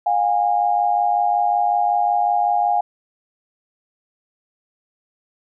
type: tone pair together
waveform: sine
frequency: 711 / 816.4 Hz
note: F5 / G#5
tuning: +31 / -30 cents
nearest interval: major second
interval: 239 cents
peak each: -18 dBFS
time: 0.06-2.81 s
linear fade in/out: 5 ms
effects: none